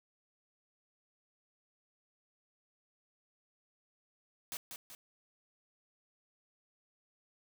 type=noise with echo; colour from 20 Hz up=white; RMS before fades=-41 dBFS; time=4.52-4.57 s; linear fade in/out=0 ms; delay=190 ms; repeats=2; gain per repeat=-5 dB; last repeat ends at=4.95 s; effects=none